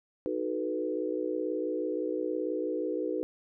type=chord; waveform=sine; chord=B dominant seventh; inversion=first; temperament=equal with one note detuned; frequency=311.1 / 370 / 436 / 493.9 Hz; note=D#4 / F#4 / A4 / B4; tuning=0 / 0 / -16 / 0 cents; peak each=-34 / -35 / -36 / -34 dBFS; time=0.26-3.23 s; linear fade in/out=0 ms; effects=none